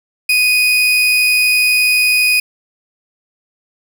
35% pulse tone, 2489 Hz, D#7, in tune, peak -8 dBFS, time 0.29-2.4 s, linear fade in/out 5 ms, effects none

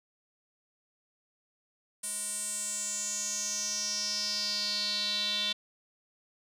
square tone with band-pass filter sweep, 207.7 Hz, G#3, in tune, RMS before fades -33 dBFS, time 2.03-5.53 s, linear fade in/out 10 ms, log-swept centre 9300 to 3600 Hz, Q 6.6, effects none

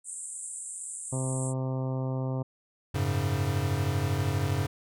pink band-pass noise, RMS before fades -39 dBFS, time 0.04-1.54 s, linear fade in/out 50 ms, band 7500 to 9500 Hz, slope 96 dB/octave
harmonic tone, 130.81 Hz, C3, in tune, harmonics 1 / 2 / 3 / 4 / 5 / 6 / 7 / 8 / 9, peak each -29 / -36 / -41 / -39 / -43 / -48 / -46 / -50 / -52 dBFS, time 1.12-2.43 s, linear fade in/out 10 ms
square chord, F# suspended second, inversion none, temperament equal with one note detuned, 92.5 / 105.15 / 138.59 Hz, F#2 / G#2 / C#3, 0 / +22 / 0 cents, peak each -31 dBFS, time 2.94-4.67 s, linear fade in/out 10 ms
effects none

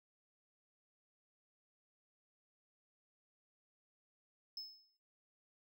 triangle tone with exponential decay, 5210 Hz, E8, 21 cents flat, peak -40 dBFS, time 4.57-4.97 s, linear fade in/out 2 ms, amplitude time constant 86 ms, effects noise-tail reverb RT60 0.6 s tail -19 dB re dry

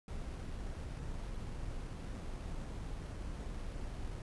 brown noise with sample-and-hold, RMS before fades -42 dBFS, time 0.08-4.22 s, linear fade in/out 2 ms, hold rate 7350 Hz, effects resampled to 24000 Hz

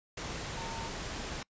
sine tone in noise, 910 Hz, A#5, 42 cents flat, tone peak -41 dBFS, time 0.57-0.89 s, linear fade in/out 5 ms, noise pink, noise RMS -39 dBFS, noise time 0.17-1.43 s, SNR -5 dB, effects noise-tail reverb RT60 0.1 s tail -26 dB re dry + resampled to 16000 Hz

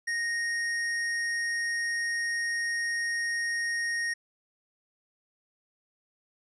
sine tone with hard clipping, 1863 Hz, A#6, 2 cents flat, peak -29 dBFS, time 0.07-4.14 s, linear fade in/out 10 ms, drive 17 dB, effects resampled to 22050 Hz

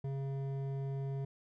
sine tone with hard clipping, 136.7 Hz, C#3, 24 cents flat, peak -37 dBFS, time 0.04-1.25 s, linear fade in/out 5 ms, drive 10 dB, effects none

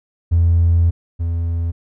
triangle tone pair in turn, 84.6 / 84.3 Hz, E2 / E2, +45 / +39 cents, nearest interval unison, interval 6 cents, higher first, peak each -7 / -15 dBFS, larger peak first, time 0.31-0.91 / 1.19-1.72 s, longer first, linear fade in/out 20 ms, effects tanh soft clip ceiling -7 dBFS

